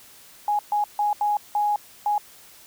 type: tone bursts at uneven times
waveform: sine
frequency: 830.6 Hz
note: G#5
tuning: in tune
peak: -19 dBFS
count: 6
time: 0.48-0.59 / 0.72-0.84 / 0.99-1.13 / 1.21-1.37 / 1.55-1.76 / 2.06-2.18 s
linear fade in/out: 2 ms
effects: white hiss -49 dBFS RMS until 2.66 s

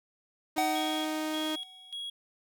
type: tone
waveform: sawtooth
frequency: 310.7 Hz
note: D#4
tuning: 2 cents flat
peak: -27 dBFS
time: 0.56-1.56 s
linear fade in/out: 10 ms
type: tone with exponential decay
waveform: square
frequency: 752 Hz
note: F#5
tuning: 28 cents sharp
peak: -26 dBFS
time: 0.58-1.92 s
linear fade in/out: 0 ms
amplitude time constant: 290 ms
type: tone with tremolo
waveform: triangle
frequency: 3316 Hz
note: G#7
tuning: 3 cents flat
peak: -34 dBFS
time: 0.75-2.1 s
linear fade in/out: 5 ms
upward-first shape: square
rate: 1.7 Hz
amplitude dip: 80%
effects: none

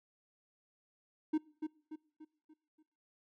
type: tone with echo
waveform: triangle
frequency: 310 Hz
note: D#4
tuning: 6 cents flat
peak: -26 dBFS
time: 1.33-1.38 s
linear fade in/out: 10 ms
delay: 290 ms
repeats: 5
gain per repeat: -7 dB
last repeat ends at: 2.83 s
effects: noise-tail reverb RT60 0.6 s tail -24 dB re dry

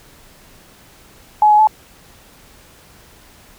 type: tone with pitch steps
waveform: sine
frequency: 847 / 842 / 864 Hz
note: G#5 / G#5 / A5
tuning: +34 / +24 / -32 cents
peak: -7 dBFS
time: 1.42-1.672 s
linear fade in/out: 2 ms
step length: 84 ms
effects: pink hiss -46 dBFS RMS until 3.58 s

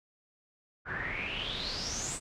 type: noise with low-pass filter sweep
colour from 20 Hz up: pink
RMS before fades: -36 dBFS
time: 0.85-2.2 s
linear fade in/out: 50 ms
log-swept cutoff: 1500 to 8300 Hz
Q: 8.8
effects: none

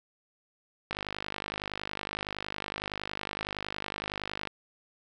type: click train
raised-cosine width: 0.3 ms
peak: -17 dBFS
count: 182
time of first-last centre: 0.91-4.473 s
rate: 50.8 Hz
effects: none

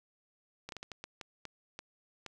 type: slowing click train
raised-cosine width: 0.2 ms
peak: -25 dBFS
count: 10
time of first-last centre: 0.69-2.263 s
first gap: 32 ms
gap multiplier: 1.4
effects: none

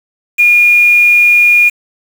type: tone with quantisation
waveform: sine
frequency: 2430 Hz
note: D#7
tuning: 42 cents flat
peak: -4 dBFS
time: 0.38-1.7 s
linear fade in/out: 20 ms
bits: 4
effects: none

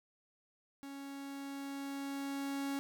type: tone with level ramp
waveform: 45% pulse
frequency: 277.2 Hz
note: C#4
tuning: in tune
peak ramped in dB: -45 to -35 dBFS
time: 0.83-2.79 s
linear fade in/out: 0 ms
effects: none

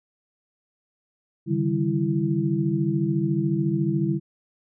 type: tone cluster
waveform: sine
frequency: 140.8 / 154.8 / 194.7 / 331.8 Hz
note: C#3 / D#3 / G3 / E4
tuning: +27 / -9 / -12 / +11 cents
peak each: -26 dBFS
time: 1.46-4.2 s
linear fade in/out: 50 ms
effects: none

